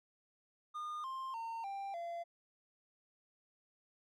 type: tone with pitch steps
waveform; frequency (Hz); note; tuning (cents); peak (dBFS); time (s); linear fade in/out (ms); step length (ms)
triangle; 1218 / 1054.2 / 912.5 / 789.8 / 683.6; D#6 / C6 / A#5 / G5 / F5; -37 / +13 / -37 / +13 / -37; -38; 0.74-2.24; 20; 300
effects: none